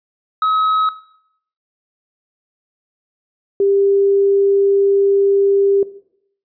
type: tone pair in turn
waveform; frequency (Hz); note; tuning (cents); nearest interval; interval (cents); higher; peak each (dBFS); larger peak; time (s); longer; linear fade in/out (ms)
triangle / sine; 1278 / 396.8; D#6 / G4; +46 / +21; octave + minor sixth; 2025; first; -11; neither; 0.42-0.89 / 3.6-5.83; second; 2
effects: noise-tail reverb RT60 0.7 s tail -17 dB re dry + resampled to 11025 Hz